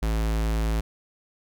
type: tone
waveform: square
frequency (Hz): 54.7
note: A1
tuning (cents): -9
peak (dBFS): -23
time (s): 0.02-0.81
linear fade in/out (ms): 10
effects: none